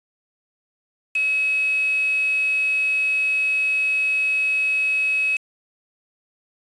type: tone with quantisation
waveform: sine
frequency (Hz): 2560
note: D#7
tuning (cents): +49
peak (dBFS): -18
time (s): 1.15-5.37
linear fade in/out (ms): 5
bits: 5
effects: resampled to 22050 Hz